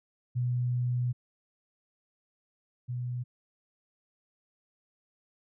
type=tone pair in turn; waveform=sine; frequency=123.3 / 123.3 Hz; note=B2 / B2; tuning=-2 / -2 cents; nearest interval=unison; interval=0 cents; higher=neither; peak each=-26 / -31 dBFS; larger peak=first; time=0.35-1.13 / 2.88-3.24 s; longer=first; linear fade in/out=20 ms; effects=none